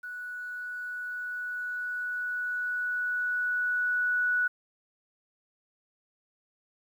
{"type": "tone with level ramp", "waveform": "sine", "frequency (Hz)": 1474, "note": "F#6", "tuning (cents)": -7, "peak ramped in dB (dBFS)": [-36, -23], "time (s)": [0.03, 4.48], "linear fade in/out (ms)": 10, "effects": ["10-bit"]}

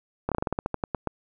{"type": "slowing click train", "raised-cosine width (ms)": 1, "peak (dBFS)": -12, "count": 13, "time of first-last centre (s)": [0.29, 1.073], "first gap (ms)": 27, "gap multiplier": 1.15, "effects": []}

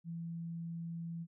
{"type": "tone", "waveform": "sine", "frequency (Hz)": 167.4, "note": "E3", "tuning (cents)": 27, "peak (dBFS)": -39, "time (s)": [0.04, 1.27], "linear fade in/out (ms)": 50, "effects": []}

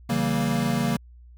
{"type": "chord", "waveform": "square", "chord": "C# diminished seventh", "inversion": "none", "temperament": "equal with one note detuned", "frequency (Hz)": [138.59, 164.81, 192.63, 233.1], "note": ["C#3", "E3", "G3", "Bb3"], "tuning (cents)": [0, 0, -30, 0], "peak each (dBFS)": [-29, -30, -29, -26], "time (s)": [0.09, 0.97], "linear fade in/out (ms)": 10, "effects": ["added 60 Hz sine -45 dBFS peak until 1.37 s"]}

